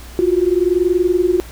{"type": "tone pair together", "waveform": "sine", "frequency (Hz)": [347.3, 368], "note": ["F4", "F#4"], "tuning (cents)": [-10, -9], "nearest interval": "minor second", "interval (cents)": 101, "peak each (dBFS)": -15, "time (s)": [0.19, 1.4], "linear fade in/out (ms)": 0, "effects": ["added 60 Hz sine -34 dBFS peak until 1.51 s", "pink hiss -39 dBFS RMS until 1.51 s"]}